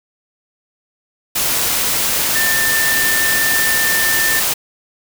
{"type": "tone in noise", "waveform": "sine", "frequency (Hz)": 1788, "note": "A6", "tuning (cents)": 27, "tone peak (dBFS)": -16, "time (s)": [2.35, 4.4], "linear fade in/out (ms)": 10, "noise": "white", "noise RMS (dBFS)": -17, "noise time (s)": [1.35, 4.54], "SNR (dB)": -2, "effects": []}